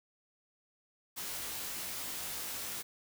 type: noise with comb filter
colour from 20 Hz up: white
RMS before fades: -40 dBFS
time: 1.16-2.83 s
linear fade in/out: 20 ms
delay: 18 ms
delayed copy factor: -0.65
effects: none